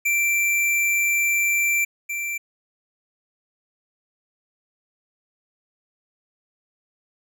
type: tone pair in turn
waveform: square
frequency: 2349 / 2349 Hz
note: D7 / D7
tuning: 0 / 0 cents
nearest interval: unison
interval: 0 cents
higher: neither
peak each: -19 / -26 dBFS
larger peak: first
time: 0.05-1.85 / 2.09-2.38 s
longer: first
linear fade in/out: 10 ms
effects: none